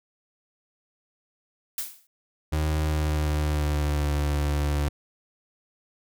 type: noise with exponential decay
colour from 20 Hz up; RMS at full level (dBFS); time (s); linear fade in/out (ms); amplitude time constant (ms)
blue; -27; 1.78-2.07; 2; 62
type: tone with pitch glide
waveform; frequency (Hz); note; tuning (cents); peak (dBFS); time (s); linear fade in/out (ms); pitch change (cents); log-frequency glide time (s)
35% pulse; 77.1 to 73.11; D#2 to D2; -15 to -7; -21; 2.52-4.89; 10; -92; 2.81-4.09
effects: none